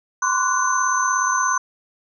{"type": "tone cluster", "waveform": "sine", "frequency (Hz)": [1006, 1043, 1142, 1478, 6170], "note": ["B5", "C6", "D6", "F#6", "G8"], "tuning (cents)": [32, -6, -49, -2, -28], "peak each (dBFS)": [-28, -21, -25, -23, -24], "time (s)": [0.22, 1.58], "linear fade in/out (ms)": 5, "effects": []}